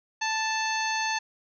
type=harmonic tone with a mistuned harmonic; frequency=880 Hz; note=A5; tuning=in tune; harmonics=1 / 2 / 3 / 4 / 5 / 6 / 7; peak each=-29 / -31 / -33 / -40 / -35 / -47 / -37 dBFS; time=0.21-1.19 s; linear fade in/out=10 ms; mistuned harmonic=7; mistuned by=+37 cents; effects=none